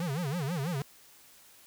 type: tone with vibrato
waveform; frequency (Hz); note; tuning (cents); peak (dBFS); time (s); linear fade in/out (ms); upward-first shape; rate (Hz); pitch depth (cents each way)
square; 155.56; D#3; 0; -31; 0-0.82; 2; sine; 6.1; 270
effects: white hiss -57 dBFS RMS until 1.66 s